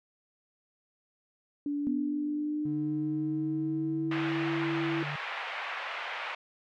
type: tone with pitch glide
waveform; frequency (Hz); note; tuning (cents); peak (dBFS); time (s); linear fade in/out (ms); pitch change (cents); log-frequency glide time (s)
sine; 288.8 to 331.7; D4 to E4; -29 to +11; -29; 1.66-5.03; 2; +240; 1.81-4.49
type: tone with exponential decay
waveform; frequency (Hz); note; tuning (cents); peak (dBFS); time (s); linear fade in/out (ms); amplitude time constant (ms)
sine; 246.9; B3; 0; -28; 1.87-3.07; 0; 260
type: tone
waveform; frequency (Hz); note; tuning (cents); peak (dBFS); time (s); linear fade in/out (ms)
triangle; 146.83; D3; 0; -34; 2.65-5.16; 5
type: band-pass noise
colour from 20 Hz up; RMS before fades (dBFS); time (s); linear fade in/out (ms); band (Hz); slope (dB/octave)
white; -37; 4.11-6.35; 5; 610 to 2600; 24
effects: none